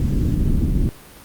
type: low-pass noise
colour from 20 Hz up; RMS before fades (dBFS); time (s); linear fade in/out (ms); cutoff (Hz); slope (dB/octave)
pink; -18; 0-0.89; 0; 290; 24
effects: pink hiss -43 dBFS RMS until 1.24 s + Opus 48 kbps